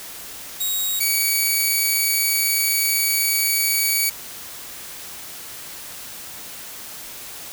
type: tone pair in turn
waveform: 5% pulse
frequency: 3800 / 2264 Hz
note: A#7 / C#7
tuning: +33 / +36 cents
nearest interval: major sixth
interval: 897 cents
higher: first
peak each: -13 / -8 dBFS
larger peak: second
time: 0.6-1 / 1-4.1 s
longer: second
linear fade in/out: 10 ms
effects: white hiss -36 dBFS RMS until 7.52 s